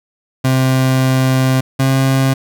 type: tone pair in turn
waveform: 30% pulse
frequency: 130.81 / 133.64 Hz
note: C3 / C3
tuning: 0 / +37 cents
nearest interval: unison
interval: 37 cents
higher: second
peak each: -8 dBFS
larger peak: neither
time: 0.44-1.61 / 1.79-2.34 s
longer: first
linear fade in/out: 10 ms
effects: none